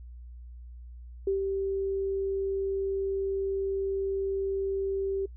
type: tone with ADSR envelope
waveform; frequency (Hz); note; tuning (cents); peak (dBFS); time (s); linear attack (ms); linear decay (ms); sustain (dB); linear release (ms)
sine; 390; G4; -9; -23; 1.27-5.26; 4; 120; -4; 8
effects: noise-tail reverb RT60 0.1 s tail -23 dB re dry + added 60 Hz sine -42 dBFS peak until 5.36 s

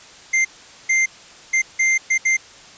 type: tone bursts at uneven times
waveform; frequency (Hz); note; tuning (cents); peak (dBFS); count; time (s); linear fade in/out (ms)
square; 2093; C7; 0; -15; 6; 0.33-0.45 / 0.89-1.06 / 1.53-1.62 / 1.79-1.98 / 2.1-2.18 / 2.25-2.37; 10
effects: white hiss -43 dBFS RMS until 2.77 s + resampled to 16000 Hz

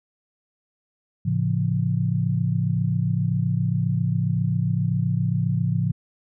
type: chord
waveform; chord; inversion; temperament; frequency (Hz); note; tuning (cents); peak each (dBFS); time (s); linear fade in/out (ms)
sine; A augmented; none; just; 110 / 137.5 / 171.88; A2 / C#3 / E#3; 0 / -14 / -27; -24; 1.25-5.92; 10
effects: none

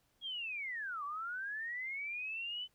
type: linear two-way sweep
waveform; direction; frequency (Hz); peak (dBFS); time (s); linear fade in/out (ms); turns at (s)
sine; down then up; 3322 to 1122 to 3040; -38; 0.21-2.68; 50; 1.04
effects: pink hiss -75 dBFS RMS until 2.74 s

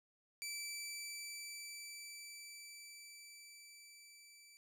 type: tone with level ramp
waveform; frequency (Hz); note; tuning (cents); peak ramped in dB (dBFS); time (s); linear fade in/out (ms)
15% pulse; 2322; D7; -20; -35 to -53; 0.42-4.57; 0
effects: none

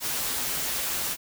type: noise with comb filter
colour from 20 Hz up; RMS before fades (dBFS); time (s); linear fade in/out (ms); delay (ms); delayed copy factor
white; -29; 0-1.17; 50; 10; -0.55
effects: none

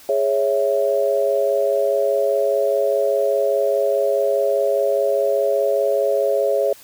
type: chord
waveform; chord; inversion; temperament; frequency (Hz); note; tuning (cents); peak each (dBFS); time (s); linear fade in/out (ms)
sine; C# minor; second; equal; 415.3 / 554.4 / 659.3; G#4 / C#5 / E5; 0 / 0 / 0; -21 / -18 / -22; 0.09-6.73; 2
effects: white hiss -45 dBFS RMS until 6.83 s

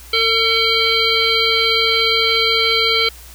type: harmonic tone with a mistuned harmonic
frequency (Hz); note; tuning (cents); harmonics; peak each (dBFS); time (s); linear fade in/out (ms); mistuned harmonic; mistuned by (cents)
451.4; A4; +44; 1 / 3 / 5 / 7 / 9 / 10; -21 / -23 / -19 / -18 / -19 / -24; 0.13-3.09; 5; 10; +33
effects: added 60 Hz sine -39 dBFS peak until 3.34 s + white hiss -41 dBFS RMS until 3.34 s

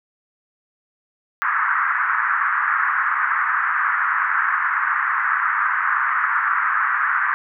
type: band-pass noise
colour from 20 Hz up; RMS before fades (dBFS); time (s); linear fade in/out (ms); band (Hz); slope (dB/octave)
pink; -20; 1.42-7.34; 0; 1100 to 1800; 48
effects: none

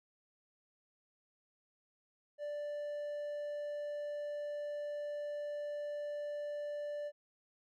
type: tone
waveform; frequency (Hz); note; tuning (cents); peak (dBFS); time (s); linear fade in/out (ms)
triangle; 587.3; D5; 0; -36; 2.38-7.12; 50
effects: none

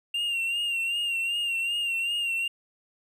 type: tone with vibrato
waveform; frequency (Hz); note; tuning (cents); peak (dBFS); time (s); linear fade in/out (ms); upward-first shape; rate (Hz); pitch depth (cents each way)
triangle; 2777; F7; -10; -24; 0.14-2.48; 5; sine; 2.6; 48
effects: none

